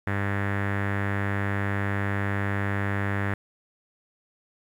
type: tone with low-pass filter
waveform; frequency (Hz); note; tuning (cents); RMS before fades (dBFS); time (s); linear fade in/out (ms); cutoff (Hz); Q
sawtooth; 100; G2; +35; -27; 0.07-3.34; 0; 1800; 4.6
effects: 9-bit